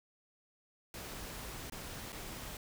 pink noise with dropouts, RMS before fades -45 dBFS, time 0.94-2.57 s, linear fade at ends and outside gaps 2 ms, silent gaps 1.699-1.721 / 2.122-2.127 s, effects none

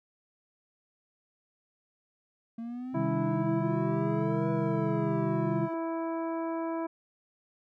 triangle exponential two-way sweep, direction up then down, 227 to 482.7 to 330.3 Hz, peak -33 dBFS, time 2.58-5.74 s, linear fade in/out 5 ms, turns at 4.51 s
sine chord, C minor, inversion none, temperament equal with one note detuned, 130.81 / 155.56 / 200 Hz, C3 / Eb3 / G3, 0 / 0 / +35 cents, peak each -33 dBFS, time 2.93-5.69 s, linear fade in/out 50 ms
harmonic tone, 329.1 Hz, E4, 3 cents flat, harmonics 1 / 2 / 3 / 4 / 5 / 7, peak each -32 / -36 / -38 / -47 / -50 / -54 dBFS, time 2.94-6.87 s, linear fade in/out 10 ms
effects none

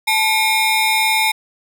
25% pulse ring-modulated tone, 1520 Hz, F#6, 46 cents sharp, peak -7 dBFS, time 0.07-1.32 s, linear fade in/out 10 ms, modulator 641 Hz, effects none

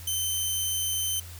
10% pulse tone, 3081 Hz, G7, 31 cents flat, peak -18 dBFS, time 0.07-1.2 s, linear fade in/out 5 ms, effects added 86 Hz sine -41 dBFS peak until 1.39 s + white hiss -47 dBFS RMS until 1.39 s

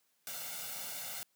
white noise with comb filter, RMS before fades -42 dBFS, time 0.27-1.23 s, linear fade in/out 0 ms, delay 1.4 ms, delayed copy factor +0.8, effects white hiss -75 dBFS RMS until 1.35 s + high-pass 150 Hz 12 dB/octave

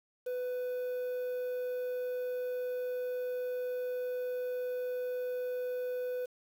triangle tone with quantisation, 498.5 Hz, B4, 16 cents sharp, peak -31 dBFS, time 0.26-6.26 s, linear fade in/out 10 ms, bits 9, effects none

